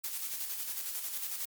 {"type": "noise with tremolo", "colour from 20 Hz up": "blue", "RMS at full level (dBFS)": -36, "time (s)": [0.04, 1.45], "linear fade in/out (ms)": 0, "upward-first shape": "square", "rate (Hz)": 11, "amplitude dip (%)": 40, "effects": ["Opus 48 kbps"]}